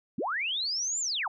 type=linear two-way sweep; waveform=sine; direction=up then down; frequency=155.4 to 7390 to 682 Hz; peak=-28 dBFS; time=0.18-1.28 s; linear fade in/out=5 ms; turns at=1 s; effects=none